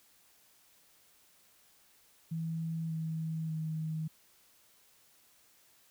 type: tone with pitch steps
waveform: sine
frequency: 163 / 160.48 / 157.99 Hz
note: E3 / E3 / D#3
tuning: -19 / -46 / +27 cents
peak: -33 dBFS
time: 2.31-4.08 s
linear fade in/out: 10 ms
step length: 590 ms
effects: white hiss -65 dBFS RMS until 5.9 s